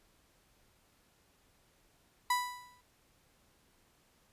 35% pulse tone with exponential decay, 987.8 Hz, B5, in tune, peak -24 dBFS, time 2.3-2.81 s, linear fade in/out 5 ms, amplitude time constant 110 ms, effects pink hiss -69 dBFS RMS until 4.32 s + resampled to 32000 Hz

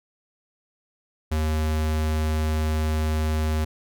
square tone, 77.78 Hz, D#2, in tune, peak -22 dBFS, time 1.31-3.65 s, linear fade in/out 10 ms, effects none

